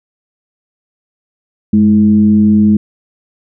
sine tone with frequency modulation, 210.1 Hz, G#3, 20 cents sharp, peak -5 dBFS, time 1.73-2.77 s, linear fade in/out 5 ms, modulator 114 Hz, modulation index 0.46, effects none

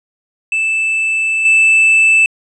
triangle tone with level steps, 2637 Hz, E7, in tune, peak -11 / -5 dBFS, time 0.52-2.26 s, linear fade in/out 2 ms, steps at 1.45 s, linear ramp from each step 5 ms, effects resampled to 24000 Hz

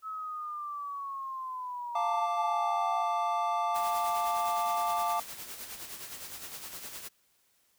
sine linear sweep, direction down, 1298 to 745 Hz, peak -35 dBFS, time 0.02-3.06 s, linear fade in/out 50 ms
triangle chord, D minor, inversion first, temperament equal, 698.5 / 880 / 1174.7 Hz, F5 / A5 / D6, 0 / 0 / 0 cents, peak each -30 dBFS, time 1.95-5.2 s, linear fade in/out 5 ms
white noise with tremolo, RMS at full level -41 dBFS, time 3.74-7.09 s, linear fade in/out 20 ms, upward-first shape sine, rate 9.7 Hz, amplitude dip 50%
effects white hiss -70 dBFS RMS until 7.78 s

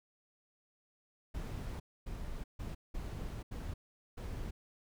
brown noise bursts at uneven times, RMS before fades -41 dBFS, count 6, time 1.34-1.8 / 2.06-2.44 / 2.59-2.75 / 2.94-3.43 / 3.51-3.74 / 4.17-4.51 s, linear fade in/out 10 ms, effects none

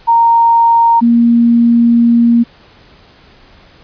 sine tone pair in turn, 927 / 234.8 Hz, A#5 / A#3, -10 / +13 cents, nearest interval 2 octaves, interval 2377 cents, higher first, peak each -5 dBFS, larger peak neither, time 0.07-1.01 / 1.01-2.44 s, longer second, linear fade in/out 20 ms, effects pink hiss -43 dBFS RMS until 3.83 s + resampled to 11025 Hz

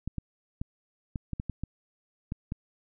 clicks, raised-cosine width 5 ms, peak -20 dBFS, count 10, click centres 0.076 / 0.183 / 0.615 / 1.158 / 1.333 / 1.399 / 1.497 / 1.636 / 2.321 / 2.521 s, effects none

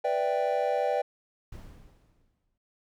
triangle chord, E minor seventh, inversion second, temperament equal, 493.9 / 587.3 / 659.3 / 784 Hz, B4 / D5 / E5 / G5, 0 / 0 / 0 / 0 cents, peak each -28 / -27 / -32 / -28 dBFS, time 0.04-1.02 s, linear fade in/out 10 ms
brown noise with exponential decay, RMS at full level -41 dBFS, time 1.52-2.58 s, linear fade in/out 5 ms, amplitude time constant 230 ms
effects none

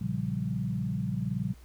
sine chord, G half-diminished seventh, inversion first, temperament equal, 116.54 / 138.59 / 174.61 / 196 Hz, Bb2 / Db3 / F3 / G3, 0 / 0 / 0 / 0 cents, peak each -34 dBFS, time 0.01-1.54 s, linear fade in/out 5 ms, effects added 60 Hz sine -49 dBFS peak until 1.64 s + pink hiss -60 dBFS RMS until 1.64 s

